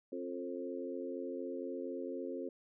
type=harmonic tone with a mistuned harmonic; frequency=88.7 Hz; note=F2; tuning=27 cents sharp; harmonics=3 / 4 / 5 / 6; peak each=-43 / -43 / -44 / -45 dBFS; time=0.12-2.49 s; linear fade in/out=5 ms; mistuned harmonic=4; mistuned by=-23 cents; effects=none